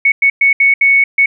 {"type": "tone bursts at uneven times", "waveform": "sine", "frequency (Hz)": 2217, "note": "C#7", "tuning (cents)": 0, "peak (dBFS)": -6, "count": 6, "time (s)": [[0.05, 0.12], [0.22, 0.3], [0.41, 0.53], [0.6, 0.74], [0.81, 1.04], [1.18, 1.26]], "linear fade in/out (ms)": 5, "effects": []}